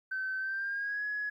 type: tone with pitch glide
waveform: sine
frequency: 1535 to 1683.6 Hz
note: G6 to G#6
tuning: -37 to +23 cents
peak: -31 dBFS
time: 0.11-1.3 s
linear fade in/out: 10 ms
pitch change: +160 cents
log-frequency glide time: 0.38-1.05 s
effects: tanh soft clip ceiling -27 dBFS + 12-bit